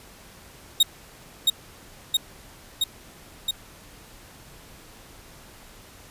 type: tone with echo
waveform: 40% pulse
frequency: 3745 Hz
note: A#7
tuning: 7 cents sharp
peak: -12 dBFS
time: 0.8-0.83 s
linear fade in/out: 5 ms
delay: 670 ms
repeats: 4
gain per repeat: -2 dB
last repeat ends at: 3.51 s
effects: pink hiss -48 dBFS RMS until 6.1 s + resampled to 32000 Hz